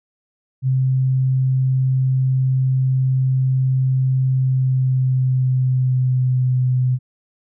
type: tone with pitch glide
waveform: sine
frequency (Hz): 130.81 to 127.23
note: C3 to C3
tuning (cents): 0 to -48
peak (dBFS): -14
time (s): 0.62-6.99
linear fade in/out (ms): 50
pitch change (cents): -48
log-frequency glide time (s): 4.3-6.58
effects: none